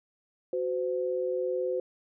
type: tone pair together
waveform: sine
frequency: 370.1 / 511.7 Hz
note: F#4 / C5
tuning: 0 / -39 cents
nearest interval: tritone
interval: 561 cents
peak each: -31 / -29 dBFS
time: 0.53-1.8 s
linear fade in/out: 2 ms
effects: none